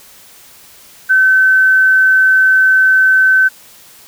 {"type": "tone", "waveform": "sine", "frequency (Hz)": 1530, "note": "G6", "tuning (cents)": -42, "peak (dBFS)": -6, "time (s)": [1.09, 3.49], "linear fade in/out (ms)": 20, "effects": ["white hiss -41 dBFS RMS until 4.07 s"]}